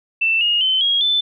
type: tone with pitch steps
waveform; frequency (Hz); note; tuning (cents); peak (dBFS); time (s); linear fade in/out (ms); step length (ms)
sine; 2668 / 2859 / 3065 / 3285 / 3520; E7 / F7 / G7 / G#7 / A7; +20 / +40 / -40 / -20 / 0; -14; 0.21-1.21; 10; 200
effects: none